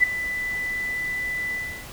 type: tone with ADSR envelope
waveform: sine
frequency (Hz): 1991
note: B6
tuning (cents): +14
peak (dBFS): -10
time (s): 0-1.87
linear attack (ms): 34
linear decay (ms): 7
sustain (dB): -15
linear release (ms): 340
effects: pink hiss -40 dBFS RMS until 1.92 s